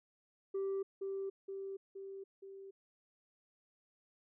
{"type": "tone with echo", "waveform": "sine", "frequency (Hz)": 389.8, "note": "G4", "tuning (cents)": -10, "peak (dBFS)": -32, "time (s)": [0.54, 0.83], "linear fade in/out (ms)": 10, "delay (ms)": 470, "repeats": 4, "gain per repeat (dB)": -4, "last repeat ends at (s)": 2.71, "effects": ["tanh soft clip ceiling -33 dBFS"]}